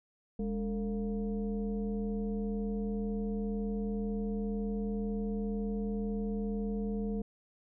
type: tone with frequency modulation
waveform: sine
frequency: 206 Hz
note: G#3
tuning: 14 cents flat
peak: -31 dBFS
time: 0.39-7.22 s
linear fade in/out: 5 ms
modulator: 247 Hz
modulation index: 0.89
effects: none